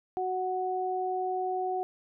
sine tone pair together, 371.1 / 740 Hz, F#4 / F#5, +5 / 0 cents, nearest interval octave, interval 1195 cents, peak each -32 / -30 dBFS, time 0.17-1.83 s, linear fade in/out 0 ms, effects none

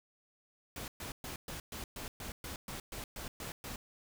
pink noise bursts, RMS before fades -43 dBFS, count 13, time 0.76-3.76 s, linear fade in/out 2 ms, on 120 ms, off 120 ms, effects none

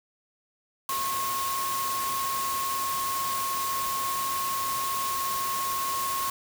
sine tone in noise, 1085 Hz, C#6, 37 cents flat, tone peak -28 dBFS, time 0.89-6.3 s, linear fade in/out 2 ms, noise white, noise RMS -33 dBFS, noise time 0.89-6.3 s, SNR +2 dB, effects none

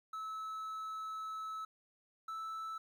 triangle tone pair in turn, 1300 / 1315.1 Hz, E6 / E6, -24 / -4 cents, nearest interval unison, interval 20 cents, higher second, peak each -38 / -38 dBFS, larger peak neither, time 0.13-1.65 / 2.28-2.78 s, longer first, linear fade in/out 5 ms, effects 12-bit

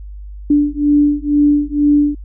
sine beating tone pair, 291.2 / 293.3 Hz, D4 / D4, -15 / -2 cents, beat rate 2.1 Hz, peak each -13 dBFS, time 0.5-2.15 s, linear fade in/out 5 ms, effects added 50 Hz sine -28 dBFS peak until 2.24 s

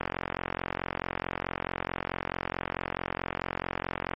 click train, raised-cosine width 0.5 ms, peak -14 dBFS, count 185, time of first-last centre 0.01-4.136 s, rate 44.6 Hz, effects MP3 32 kbps

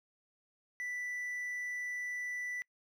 triangle tone, 1975.5 Hz, B6, in tune, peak -35 dBFS, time 0.8-2.62 s, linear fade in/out 0 ms, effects noise-tail reverb RT60 0.1 s tail -26 dB re dry

